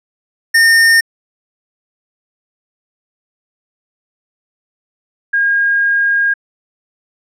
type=tone pair in turn; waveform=square / sine; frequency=1823 / 1624.1 Hz; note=A#6 / G#6; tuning=-39 / -39 cents; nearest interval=major second; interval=200 cents; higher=first; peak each=-7 / -10 dBFS; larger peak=first; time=0.54-1.01 / 5.33-6.34 s; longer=second; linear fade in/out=10 ms; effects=low-pass 12000 Hz 12 dB/octave